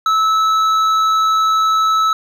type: tone with hard clipping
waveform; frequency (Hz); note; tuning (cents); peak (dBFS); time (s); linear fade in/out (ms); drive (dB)
sine; 1304; E6; -19; -13; 0.06-2.13; 2; 7
effects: none